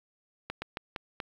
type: slowing click train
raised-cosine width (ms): 0.3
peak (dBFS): -18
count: 5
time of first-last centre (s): 0.5-1.202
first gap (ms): 120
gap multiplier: 1.26
effects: low-pass 5000 Hz 12 dB/octave + 8-bit

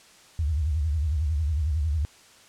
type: tone with vibrato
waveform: sine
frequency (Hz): 76.2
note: D#2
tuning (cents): -36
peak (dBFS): -22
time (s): 0.39-2.05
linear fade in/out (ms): 0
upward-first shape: sine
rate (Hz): 11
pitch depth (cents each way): 170
effects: white hiss -53 dBFS RMS until 2.48 s + low-pass 8000 Hz 12 dB/octave

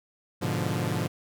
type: chord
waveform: sawtooth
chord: G# diminished seventh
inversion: none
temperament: equal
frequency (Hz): 103.83 / 123.47 / 146.83 / 174.61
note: G#2 / B2 / D3 / F3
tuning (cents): 0 / 0 / 0 / 0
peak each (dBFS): -28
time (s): 0.41-1.08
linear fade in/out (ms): 20
effects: none

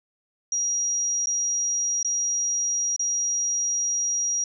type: tone with dropouts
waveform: sine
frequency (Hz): 5730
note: F8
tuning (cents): +44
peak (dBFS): -22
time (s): 0.52-4.44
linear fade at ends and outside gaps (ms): 2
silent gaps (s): 1.259-1.27 / 2.029-2.047 / 2.963-2.994
effects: none

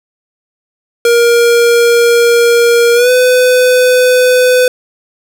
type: tone with pitch glide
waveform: square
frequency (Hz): 471.5 to 502.4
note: A#4 to B4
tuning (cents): +20 to +30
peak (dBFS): -6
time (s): 1.05-4.68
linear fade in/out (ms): 2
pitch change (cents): +110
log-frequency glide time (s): 2.94-3.1
effects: none

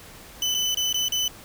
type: tone with dropouts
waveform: 30% pulse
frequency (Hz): 3010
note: F#7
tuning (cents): +29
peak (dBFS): -19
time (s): 0.42-1.28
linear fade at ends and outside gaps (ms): 2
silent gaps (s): 0.543-0.547 / 0.746-0.771 / 0.928-0.943 / 1.084-1.121
effects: pink hiss -45 dBFS RMS until 1.44 s

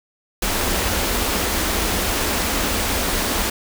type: band-stop noise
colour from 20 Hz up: pink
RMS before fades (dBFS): -21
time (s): 0.42-3.5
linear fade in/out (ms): 5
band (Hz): 100 to 170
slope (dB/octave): 96
effects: none

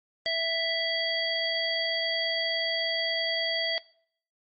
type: harmonic tone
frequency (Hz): 659.3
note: E5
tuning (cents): 0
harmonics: 1 / 3 / 5 / 7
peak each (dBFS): -31 / -31 / -31 / -31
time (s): 0.26-3.78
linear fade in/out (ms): 0
effects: noise-tail reverb RT60 0.6 s tail -22 dB re dry + MP3 32 kbps

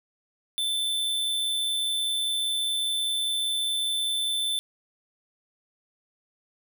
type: tone with amplitude modulation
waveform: square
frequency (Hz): 3529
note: A7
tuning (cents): +4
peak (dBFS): -24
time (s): 0.58-4.59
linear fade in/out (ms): 0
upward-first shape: sine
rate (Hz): 125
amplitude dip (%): 30
effects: 11-bit

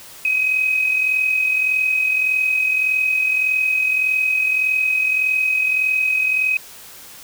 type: tone with amplitude modulation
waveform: sine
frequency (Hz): 2528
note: D#7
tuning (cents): +27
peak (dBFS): -13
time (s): 0.25-6.57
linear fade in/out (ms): 2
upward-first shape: sine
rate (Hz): 41.7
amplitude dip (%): 50
effects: white hiss -40 dBFS RMS until 7.23 s

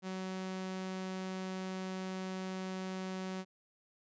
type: tone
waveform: sawtooth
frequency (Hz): 187.6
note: F#3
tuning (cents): +24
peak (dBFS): -34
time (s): 0.02-3.45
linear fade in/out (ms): 50
effects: resampled to 16000 Hz

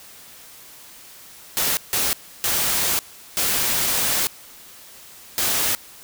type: noise bursts at uneven times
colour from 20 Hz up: white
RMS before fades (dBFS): -21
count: 5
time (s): 1.57-1.77 / 1.93-2.13 / 2.44-2.99 / 3.37-4.27 / 5.38-5.75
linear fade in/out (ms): 0
effects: white hiss -44 dBFS RMS until 6.03 s

